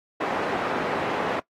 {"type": "band-pass noise", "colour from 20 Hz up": "pink", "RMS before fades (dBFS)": -27, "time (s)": [0.2, 1.4], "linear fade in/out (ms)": 10, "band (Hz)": [330, 1500], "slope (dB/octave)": 12, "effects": ["noise-tail reverb RT60 0.1 s tail -20 dB re dry", "AAC 48 kbps"]}